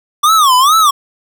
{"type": "tone with vibrato", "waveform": "square", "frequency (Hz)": 1147, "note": "D6", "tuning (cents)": -41, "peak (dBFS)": -7, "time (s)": [0.23, 0.91], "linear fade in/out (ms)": 10, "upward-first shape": "sine", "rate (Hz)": 2.3, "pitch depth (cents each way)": 240, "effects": []}